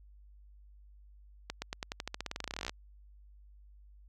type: accelerating click train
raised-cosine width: 0.2 ms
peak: -19 dBFS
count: 25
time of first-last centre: 1.5-2.695 s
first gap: 120 ms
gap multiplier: 0.91
effects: added 50 Hz sine -54 dBFS peak until 4.08 s